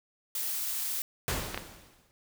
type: noise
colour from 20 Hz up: blue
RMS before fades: -33 dBFS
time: 0.35-1.02 s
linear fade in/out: 2 ms
type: noise with exponential decay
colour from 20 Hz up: pink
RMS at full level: -29 dBFS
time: 1.28-2.11 s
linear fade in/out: 0 ms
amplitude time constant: 180 ms
type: clicks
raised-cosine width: 0.3 ms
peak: -16 dBFS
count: 2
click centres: 1.545 / 1.576 s
effects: none